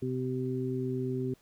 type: harmonic tone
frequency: 128.4 Hz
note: C3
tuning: 32 cents flat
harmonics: 1 / 2 / 3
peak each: -34 / -34 / -34 dBFS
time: 0.02-1.34 s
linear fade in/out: 5 ms
effects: pink hiss -65 dBFS RMS until 1.41 s